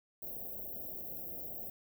white band-stop noise, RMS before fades -43 dBFS, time 0.22-1.7 s, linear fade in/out 5 ms, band 750 to 13000 Hz, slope 96 dB/octave, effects none

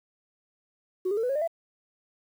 sine tone with pitch steps, 370 / 408.2 / 450.3 / 496.8 / 548 / 604.5 / 666.9 Hz, F#4 / G#4 / A4 / B4 / C#5 / D5 / E5, 0 / -30 / +40 / +10 / -20 / +50 / +20 cents, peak -23 dBFS, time 1.05-1.477 s, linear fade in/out 10 ms, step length 61 ms, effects tanh soft clip ceiling -21 dBFS + 9-bit

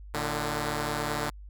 5% pulse tone pair together, 113.68 / 148.5 Hz, A#2 / D3, -43 / +20 cents, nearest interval perfect fourth, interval 463 cents, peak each -22 / -19 dBFS, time 0.14-1.3 s, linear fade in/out 5 ms, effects added 50 Hz sine -42 dBFS peak until 1.49 s

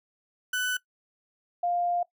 35% pulse / sine tone pair in turn, 1496 / 701.5 Hz, F#6 / F5, +19 / +8 cents, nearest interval octave + minor second, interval 1311 cents, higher first, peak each -24 dBFS, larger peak neither, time 0.53-0.77 / 1.63-2.03 s, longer second, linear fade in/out 5 ms, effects noise-tail reverb RT60 0.1 s tail -19 dB re dry

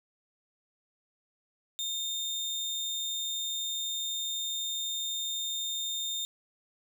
30% pulse tone, 3636 Hz, A#7, 44 cents flat, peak -29 dBFS, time 1.79-6.25 s, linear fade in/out 0 ms, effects none

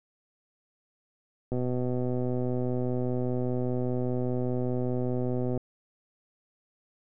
click train, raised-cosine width 2 ms, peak -18 dBFS, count 508, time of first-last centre 1.52-5.576 s, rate 125 Hz, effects none

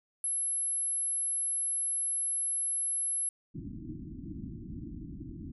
sine tone, 11040 Hz, F9, 21 cents flat, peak -29 dBFS, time 0.24-3.29 s, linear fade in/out 2 ms
white low-pass noise, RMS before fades -42 dBFS, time 3.54-5.52 s, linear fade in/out 10 ms, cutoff 330 Hz, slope 96 dB/octave
effects none

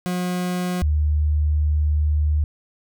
40% pulse / sine tone pair in turn, 180 / 75.31 Hz, F#3 / D2, -47 / +44 cents, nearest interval octave + minor third, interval 1509 cents, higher first, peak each -21 / -16 dBFS, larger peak second, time 0.06-0.82 / 0.82-2.44 s, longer second, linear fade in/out 0 ms, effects none

